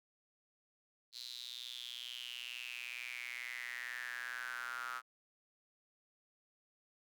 square tone with high-pass filter sweep, 61.1 Hz, B1, 18 cents flat, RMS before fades -45 dBFS, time 1.12-5.02 s, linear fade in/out 50 ms, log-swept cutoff 4200 to 1300 Hz, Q 7.9, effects none

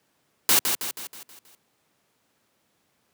white noise with echo, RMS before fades -18 dBFS, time 0.49-0.59 s, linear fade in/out 0 ms, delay 160 ms, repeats 6, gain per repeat -6 dB, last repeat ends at 1.55 s, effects pink hiss -69 dBFS RMS until 3.13 s + high-pass 150 Hz 12 dB/octave

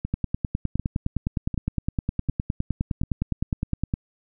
two click trains, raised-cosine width 5 ms, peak -15 / -11 dBFS, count 5 / 38, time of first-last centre 0.05-3.035 / 0.14-3.939 s, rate 1.34 / 9.74 Hz, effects none

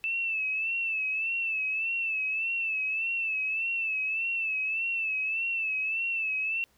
sine tone with vibrato, 2637 Hz, E7, in tune, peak -27 dBFS, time 0.04-6.64 s, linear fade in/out 0 ms, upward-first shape sine, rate 1.7 Hz, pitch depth 63 cents each way, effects pink hiss -66 dBFS RMS until 6.77 s

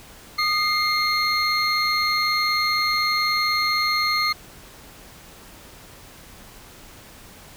triangle tone cluster, 1231 / 2111 / 4245 Hz, D#6 / C7 / C8, -19 / +15 / +24 cents, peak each -22 dBFS, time 0.38-4.33 s, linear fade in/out 10 ms, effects pink hiss -45 dBFS RMS until 7.56 s

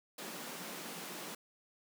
pink high-pass noise, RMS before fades -45 dBFS, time 0.18-1.35 s, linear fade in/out 5 ms, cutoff 170 Hz, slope 48 dB/octave, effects none

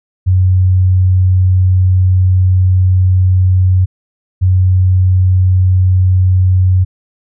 sine tone pair in turn, 92.5 / 92.5 Hz, F#2 / F#2, 0 / 0 cents, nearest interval unison, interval 0 cents, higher neither, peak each -6 dBFS, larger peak neither, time 0.26-3.86 / 4.41-6.85 s, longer first, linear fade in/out 20 ms, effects none

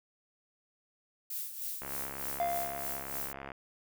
violet noise with tremolo, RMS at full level -37 dBFS, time 1.3-3.33 s, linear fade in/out 5 ms, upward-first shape sine, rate 3.3 Hz, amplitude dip 60%
click train, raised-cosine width 0.5 ms, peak -26 dBFS, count 118, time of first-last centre 1.82-3.518 s, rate 68.9 Hz
triangle tone with exponential decay, 694 Hz, F5, 11 cents flat, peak -25 dBFS, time 2.4-3.51 s, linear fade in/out 1 ms, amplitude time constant 240 ms
effects none

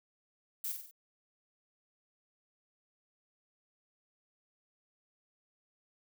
violet noise with echo, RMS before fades -37 dBFS, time 0.64-0.72 s, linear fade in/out 5 ms, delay 48 ms, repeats 4, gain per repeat -5 dB, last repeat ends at 0.912 s, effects none

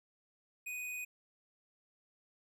square tone, 2489 Hz, D#7, in tune, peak -40 dBFS, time 0.66-1.05 s, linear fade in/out 10 ms, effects none

